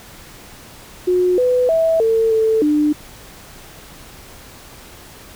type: tone with pitch steps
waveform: sine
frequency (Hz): 361.9 / 499.4 / 652 / 449.3 / 442.4 / 299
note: F#4 / B4 / E5 / A4 / A4 / D4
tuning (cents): -38 / +19 / -19 / +36 / +9 / +31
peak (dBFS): -12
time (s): 1.07-2.93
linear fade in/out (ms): 10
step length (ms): 310
effects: pink hiss -40 dBFS RMS until 5.35 s